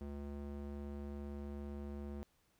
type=tone with band-pass filter; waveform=square; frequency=71.2 Hz; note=C#2; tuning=47 cents sharp; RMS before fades=-45 dBFS; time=0.01-2.23 s; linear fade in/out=0 ms; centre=250 Hz; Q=0.73; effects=pink hiss -75 dBFS RMS until 2.59 s